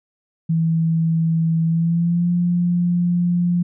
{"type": "tone with pitch glide", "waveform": "sine", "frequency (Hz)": [163.4, 175.13], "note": ["E3", "F3"], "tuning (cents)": [-15, 5], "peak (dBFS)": -15, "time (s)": [0.49, 3.63], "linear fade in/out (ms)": 10, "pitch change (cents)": 120, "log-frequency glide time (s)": [1.65, 2.31], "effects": []}